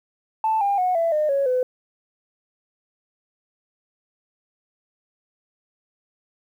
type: tone with pitch steps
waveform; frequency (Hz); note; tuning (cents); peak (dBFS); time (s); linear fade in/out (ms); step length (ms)
sine; 880 / 802.3 / 731.5 / 666.9 / 608 / 554.4 / 505.4; A5 / G5 / F#5 / E5 / D#5 / C#5 / B4; 0 / +40 / -20 / +20 / -40 / 0 / +40; -17; 0.44-1.63; 2; 170
effects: tanh soft clip ceiling -13 dBFS + 9-bit